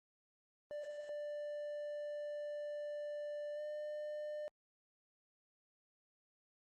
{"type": "tone with pitch glide", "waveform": "triangle", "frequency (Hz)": [590, 600], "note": ["D5", "D5"], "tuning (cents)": [8, 37], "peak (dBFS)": -39, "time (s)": [0.71, 4.48], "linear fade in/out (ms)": 0, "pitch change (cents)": 29, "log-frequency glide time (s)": [3.55, 3.6], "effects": ["Opus 32 kbps"]}